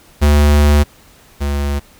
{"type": "tone pair in turn", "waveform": "square", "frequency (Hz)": [73.42, 71.21], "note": ["D2", "C#2"], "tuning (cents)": [0, 47], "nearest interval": "minor second", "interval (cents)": 53, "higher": "first", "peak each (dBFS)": [-8, -16], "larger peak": "first", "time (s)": [[0.21, 0.84], [1.4, 1.8]], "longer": "first", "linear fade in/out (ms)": 20, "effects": ["pink hiss -46 dBFS RMS until 1.99 s"]}